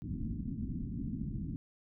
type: low-pass noise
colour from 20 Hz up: white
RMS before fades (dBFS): -38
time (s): 0.02-1.56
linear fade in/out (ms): 0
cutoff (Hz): 270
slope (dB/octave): 48
effects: none